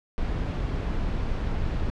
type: noise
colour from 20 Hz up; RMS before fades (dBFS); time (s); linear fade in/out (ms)
brown; -27; 0.18-1.9; 0
effects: low-pass 4000 Hz 12 dB/octave